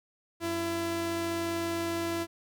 sawtooth tone pair together, 94.11 / 335.6 Hz, F#2 / E4, +30 / +31 cents, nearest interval octave + minor seventh, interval 2201 cents, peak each -37 / -26 dBFS, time 0.4-2.27 s, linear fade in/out 50 ms, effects none

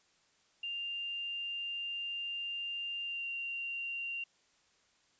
sine tone with pitch glide, 2794 to 2768 Hz, F7 to F7, 0 to -16 cents, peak -36 dBFS, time 0.63-4.24 s, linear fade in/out 5 ms, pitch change -16 cents, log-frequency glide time 3.04-3.26 s, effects white hiss -70 dBFS RMS until 5.19 s + resampled to 16000 Hz

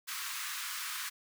pink high-pass noise, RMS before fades -39 dBFS, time 0.07-1.1 s, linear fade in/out 20 ms, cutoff 1100 Hz, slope 48 dB/octave, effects none

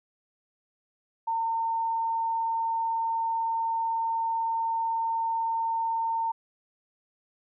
sine tone, 909 Hz, A#5, 44 cents flat, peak -25 dBFS, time 1.27-6.32 s, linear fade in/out 10 ms, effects none

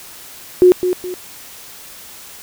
sine tone with echo, 363.1 Hz, F#4, 33 cents flat, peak -4 dBFS, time 0.62-0.72 s, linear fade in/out 0 ms, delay 210 ms, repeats 2, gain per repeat -9 dB, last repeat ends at 1.14 s, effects white hiss -37 dBFS RMS until 2.42 s

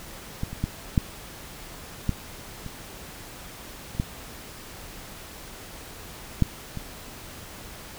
clicks, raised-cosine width 5 ms, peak -15 / -22 / -12 / -6 / -10 / -22 / -27 / -11 / -6 / -20 dBFS, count 10, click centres 0.434 / 0.53 / 0.64 / 0.978 / 2.093 / 2.663 / 3.95 / 3.999 / 6.423 / 6.773 s, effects pink hiss -42 dBFS RMS until 7.98 s

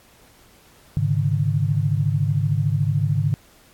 sine chord, Ab suspended fourth, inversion none, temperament equal with one note detuned, 103.83 / 138.59 / 152.1 Hz, Ab2 / Db3 / Eb3, 0 / 0 / -39 cents, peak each -22 dBFS, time 0.97-3.34 s, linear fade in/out 0 ms, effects pink hiss -53 dBFS RMS until 3.73 s + AAC 64 kbps

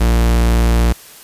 45% pulse tone, 58 Hz, A#1, 8 cents flat, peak -10 dBFS, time 0-0.93 s, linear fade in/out 10 ms, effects white hiss -39 dBFS RMS until 1.23 s + resampled to 32000 Hz

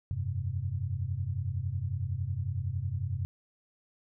sine chord, F suspended second, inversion none, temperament just, 87.31 / 98.22 / 130.96 Hz, F2 / G2 / C3, 0 / +4 / +2 cents, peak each -36 / -33 / -35 dBFS, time 0.11-3.25 s, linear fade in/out 0 ms, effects none

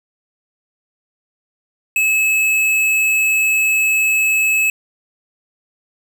triangle tone with hard clipping, 2591 Hz, E7, 30 cents flat, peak -14 dBFS, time 1.96-4.7 s, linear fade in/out 2 ms, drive 17 dB, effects none

